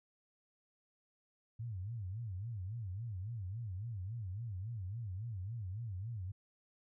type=tone with vibrato; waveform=sine; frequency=103.83 Hz; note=G#2; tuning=in tune; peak=-39 dBFS; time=1.59-6.32 s; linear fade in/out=10 ms; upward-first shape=sine; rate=3.6 Hz; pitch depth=250 cents each way; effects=none